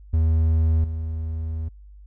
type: tone with level steps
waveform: triangle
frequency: 80.2 Hz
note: E2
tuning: 47 cents flat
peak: -14 / -23 dBFS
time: 0.13-1.69 s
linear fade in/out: 10 ms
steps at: 0.84 s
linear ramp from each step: 2 ms
effects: added 50 Hz sine -42 dBFS peak until 2.06 s